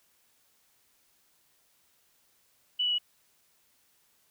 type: tone with pitch steps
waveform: sine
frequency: 2964 / 2944 / 2923 Hz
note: F#7 / F#7 / F#7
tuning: +2 / -9 / -22 cents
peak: -25 dBFS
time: 2.79-2.985 s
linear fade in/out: 10 ms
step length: 65 ms
effects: white hiss -68 dBFS RMS until 4.3 s